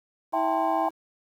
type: tone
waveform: square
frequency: 324 Hz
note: E4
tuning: 30 cents flat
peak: -31 dBFS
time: 0.32-0.91 s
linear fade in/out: 50 ms
type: chord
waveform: sine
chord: A minor seventh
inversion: second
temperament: equal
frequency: 659.3 / 784 / 880 / 1046.5 Hz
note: E5 / G5 / A5 / C6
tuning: 0 / 0 / 0 / 0 cents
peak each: -28 / -26 / -30 / -30 dBFS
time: 0.33-0.89 s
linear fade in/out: 5 ms
effects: low-pass 2000 Hz 12 dB/octave + 9-bit